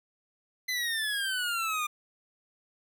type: exponential sweep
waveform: 25% pulse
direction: down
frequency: 2038 to 1200 Hz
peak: -25 dBFS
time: 0.68-1.87 s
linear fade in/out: 10 ms
effects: none